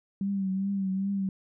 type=tone with vibrato; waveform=sine; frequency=194.1 Hz; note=G3; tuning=17 cents flat; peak=-26 dBFS; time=0.21-1.29 s; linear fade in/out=2 ms; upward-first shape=triangle; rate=2.5 Hz; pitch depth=56 cents each way; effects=none